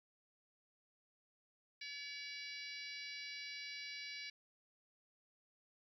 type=harmonic tone with a mistuned harmonic; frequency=570 Hz; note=C#5; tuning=48 cents sharp; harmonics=3 / 4 / 5 / 6 / 7 / 8 / 9 / 10; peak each=-56 / -49 / -56 / -61 / -52 / -53 / -57 / -61 dBFS; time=1.81-4.3 s; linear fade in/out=5 ms; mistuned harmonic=8; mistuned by=+37 cents; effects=13-bit